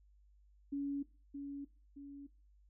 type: tone with echo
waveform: sine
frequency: 281.5 Hz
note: C#4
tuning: 27 cents sharp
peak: -35 dBFS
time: 0.72-1.03 s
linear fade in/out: 10 ms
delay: 620 ms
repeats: 2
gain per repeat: -6 dB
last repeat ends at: 2.27 s
effects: noise-tail reverb RT60 0.3 s tail -17 dB re dry + added 50 Hz sine -63 dBFS peak until 2.69 s